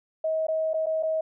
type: tone with dropouts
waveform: sine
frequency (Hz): 636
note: D#5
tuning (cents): +38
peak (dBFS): -23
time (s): 0.24-1.21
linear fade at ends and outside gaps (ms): 5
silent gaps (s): 0.469-0.483 / 0.734-0.741 / 0.86-0.866 / 1.027-1.032
effects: none